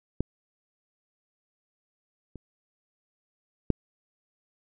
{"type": "clicks", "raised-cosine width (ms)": 3, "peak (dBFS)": [-13, -28, -8], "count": 3, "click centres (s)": [0.206, 2.357, 3.703], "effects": []}